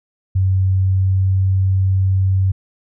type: tone with pitch glide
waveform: sine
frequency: 94.6 to 95.2 Hz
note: F#2 to F#2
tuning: +39 to +50 cents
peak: -12 dBFS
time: 0.35-2.52 s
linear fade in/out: 10 ms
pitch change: +11 cents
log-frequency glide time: 0.69-1.39 s
effects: none